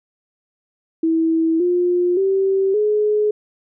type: tone with pitch steps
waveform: sine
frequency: 325.3 / 354.7 / 386.8 / 421.9 Hz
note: E4 / F4 / G4 / G#4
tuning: -23 / +27 / -23 / +27 cents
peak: -14 dBFS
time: 1.03-3.31 s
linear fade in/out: 5 ms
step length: 570 ms
effects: none